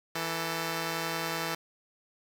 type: tone pair together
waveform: 5% pulse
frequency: 164.81 / 443.1 Hz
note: E3 / A4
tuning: 0 / +12 cents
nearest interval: octave + perfect fourth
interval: 1712 cents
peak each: -21 / -24 dBFS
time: 0.15-1.55 s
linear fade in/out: 5 ms
effects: none